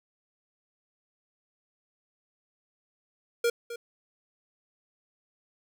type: tone with echo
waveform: square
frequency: 471 Hz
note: A#4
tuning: 18 cents sharp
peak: -23 dBFS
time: 3.44-3.5 s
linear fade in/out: 5 ms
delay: 260 ms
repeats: 1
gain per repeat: -13 dB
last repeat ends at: 3.76 s
effects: none

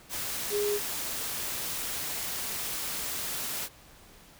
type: tone in noise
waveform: sine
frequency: 412.5 Hz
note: G#4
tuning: 12 cents flat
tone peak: -26 dBFS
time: 0.5-0.8 s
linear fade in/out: 50 ms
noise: white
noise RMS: -34 dBFS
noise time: 0.09-3.69 s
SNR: +5 dB
effects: pink hiss -54 dBFS RMS until 4.39 s

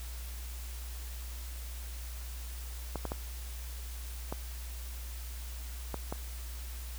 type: clicks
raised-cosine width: 1 ms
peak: -21 dBFS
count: 6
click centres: 2.957 / 3.053 / 3.119 / 4.325 / 5.943 / 6.125 s
effects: added 60 Hz sine -39 dBFS peak until 6.98 s + white hiss -49 dBFS RMS until 6.98 s

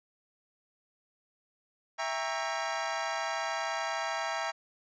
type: chord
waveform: 25% pulse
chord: E diminished seventh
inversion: none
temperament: equal with one note detuned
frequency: 659.3 / 799.1 / 932.3 / 1108.7 Hz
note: E5 / G5 / Bb5 / Db6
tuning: 0 / +33 / 0 / 0 cents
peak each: -32 / -33 / -33 / -37 dBFS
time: 1.98-4.52 s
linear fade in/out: 20 ms
effects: resampled to 16000 Hz

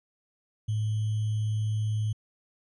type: tone with sample-and-hold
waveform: sine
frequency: 107.7 Hz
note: A2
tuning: 37 cents flat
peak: -25 dBFS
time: 0.68-2.13 s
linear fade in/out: 10 ms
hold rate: 3150 Hz
effects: resampled to 24000 Hz

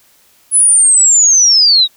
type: linear sweep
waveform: sine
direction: down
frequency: 10250 to 3729 Hz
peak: -5 dBFS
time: 0.51-1.88 s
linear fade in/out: 50 ms
effects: white hiss -50 dBFS RMS until 1.96 s

